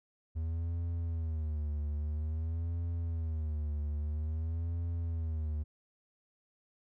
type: tone with vibrato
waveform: triangle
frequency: 79.2 Hz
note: D#2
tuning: 31 cents sharp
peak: -30 dBFS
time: 0.35-5.64 s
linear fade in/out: 20 ms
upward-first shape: sine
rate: 0.5 Hz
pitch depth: 120 cents each way
effects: none